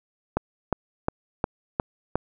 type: click train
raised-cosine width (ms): 1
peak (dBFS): -8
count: 6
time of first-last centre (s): 0.37-2.156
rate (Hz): 2.8
effects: none